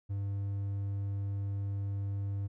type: tone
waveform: triangle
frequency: 99.6 Hz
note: G2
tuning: 28 cents sharp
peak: -30 dBFS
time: 0.09-2.48 s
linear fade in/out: 20 ms
effects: none